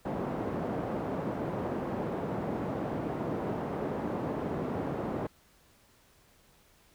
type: band-pass noise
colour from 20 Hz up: pink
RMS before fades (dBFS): -34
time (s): 0.05-5.27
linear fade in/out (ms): 5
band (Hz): 160 to 740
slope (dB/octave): 12
effects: pink hiss -63 dBFS RMS until 6.94 s